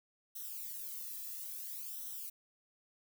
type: noise with flanger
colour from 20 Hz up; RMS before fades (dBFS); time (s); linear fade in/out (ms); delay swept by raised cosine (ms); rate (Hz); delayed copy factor
violet; -44; 0.35-2.3; 10; 0.42 to 1.37; 0.59; -0.85
effects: none